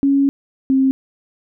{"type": "tone pair in turn", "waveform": "sine", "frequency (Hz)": [277.2, 266.2], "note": ["C#4", "C4"], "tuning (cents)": [0, 30], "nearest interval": "minor second", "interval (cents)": 70, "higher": "first", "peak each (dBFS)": -11, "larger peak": "neither", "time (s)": [[0.03, 0.29], [0.7, 0.91]], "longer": "first", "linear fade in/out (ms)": 0, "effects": []}